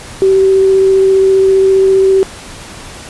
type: tone with vibrato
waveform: sine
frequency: 384.4 Hz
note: G4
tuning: 34 cents flat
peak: -5 dBFS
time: 0.22-2.23 s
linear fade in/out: 0 ms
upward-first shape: sine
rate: 15 Hz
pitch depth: 8 cents each way
effects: pink hiss -30 dBFS RMS until 3.09 s + resampled to 24000 Hz